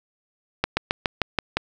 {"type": "slowing click train", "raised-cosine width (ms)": 0.3, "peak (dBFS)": -4, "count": 7, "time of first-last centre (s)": [0.64, 1.57], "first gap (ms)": 130, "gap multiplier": 1.07, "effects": []}